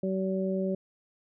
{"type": "harmonic tone", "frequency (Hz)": 190, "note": "F#3", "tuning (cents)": 46, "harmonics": [1, 2, 3], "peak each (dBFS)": [-29, -32, -33], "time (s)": [0.03, 0.75], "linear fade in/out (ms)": 5, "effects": []}